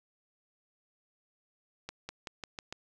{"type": "accelerating click train", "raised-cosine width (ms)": 0.2, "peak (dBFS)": -22, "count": 6, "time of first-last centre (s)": [1.89, 2.725], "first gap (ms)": 200, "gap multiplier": 0.91, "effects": []}